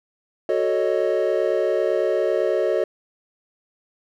triangle chord, D# half-diminished seventh, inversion first, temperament equal, 370 / 440 / 554.4 / 622.3 Hz, F#4 / A4 / C#5 / D#5, 0 / 0 / 0 / 0 cents, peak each -22 dBFS, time 0.49-2.84 s, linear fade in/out 2 ms, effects none

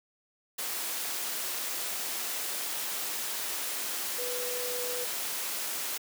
sine tone in noise, 493.9 Hz, B4, in tune, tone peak -35 dBFS, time 4.18-5.05 s, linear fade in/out 10 ms, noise white, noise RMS -34 dBFS, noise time 0.58-5.98 s, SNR -4 dB, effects high-pass 300 Hz 12 dB/octave

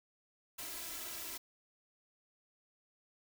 white noise with comb filter, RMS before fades -44 dBFS, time 0.58-1.38 s, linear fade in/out 10 ms, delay 3 ms, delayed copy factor +1, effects none

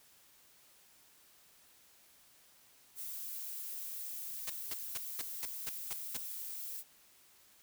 violet noise, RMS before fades -43 dBFS, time 2.95-6.84 s, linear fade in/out 50 ms
white noise bursts, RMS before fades -39 dBFS, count 8, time 4.47-6.172 s, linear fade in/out 5 ms, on 29 ms, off 210 ms
effects white hiss -64 dBFS RMS until 7.62 s

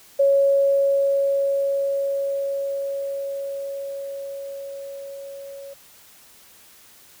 sine tone with level ramp, 554.4 Hz, C#5, in tune, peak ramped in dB -13 to -35 dBFS, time 0.19-5.74 s, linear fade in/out 10 ms, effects white hiss -50 dBFS RMS until 7.2 s

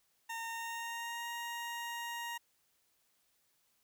20% pulse tone with pitch glide, 916 to 940.7 Hz, A#5 to A#5, -31 to +15 cents, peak -34 dBFS, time 0.29-2.38 s, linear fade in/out 10 ms, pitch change +46 cents, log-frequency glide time 0.49-1.28 s, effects white hiss -75 dBFS RMS until 3.83 s

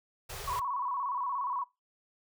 pink band-stop noise, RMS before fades -41 dBFS, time 0.29-0.6 s, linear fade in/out 10 ms, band 160 to 370 Hz, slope 96 dB/octave
sine tone with vibrato, 1046.5 Hz, C6, in tune, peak -31 dBFS, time 0.47-1.64 s, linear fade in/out 10 ms, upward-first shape square, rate 17 Hz, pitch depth 100 cents each way
effects noise-tail reverb RT60 0.2 s tail -19 dB re dry

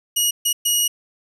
15% pulse tone bursts at uneven times, 2898 Hz, F#7, 37 cents flat, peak -9 dBFS, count 3, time 0.16-0.31 / 0.45-0.53 / 0.65-0.88 s, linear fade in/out 10 ms, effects none

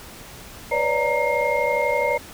sine tone cluster, 494.1 / 565 / 597 / 928 / 2132 Hz, B4 / C#5 / D5 / A#5 / C7, +1 / +33 / +28 / -8 / +32 cents, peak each -25 dBFS, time 0.71-2.18 s, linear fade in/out 10 ms, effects pink hiss -41 dBFS RMS until 2.33 s

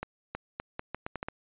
accelerating click train, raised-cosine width 0.5 ms, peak -19 dBFS, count 9, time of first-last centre 0.03-1.285 s, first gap 320 ms, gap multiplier 0.78, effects resampled to 8000 Hz

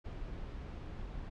brown noise, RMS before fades -43 dBFS, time 0.04-1.3 s, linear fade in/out 20 ms, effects low-pass 4000 Hz 12 dB/octave

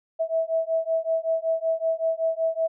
sine beating tone pair, 649 / 654.3 Hz, E5 / E5, -27 / -13 cents, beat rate 5.3 Hz, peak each -25 dBFS, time 0.19-2.68 s, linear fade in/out 20 ms, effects none

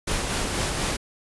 pink noise with tremolo, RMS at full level -25 dBFS, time 0.07-0.97 s, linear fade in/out 10 ms, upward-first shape sine, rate 4.1 Hz, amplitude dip 30%, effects resampled to 24000 Hz

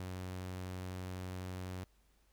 sawtooth tone, 92 Hz, F#2, 9 cents flat, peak -37 dBFS, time 0-1.84 s, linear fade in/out 0 ms, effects added 50 Hz sine -69 dBFS peak until 2.32 s + pink hiss -74 dBFS RMS until 2.32 s

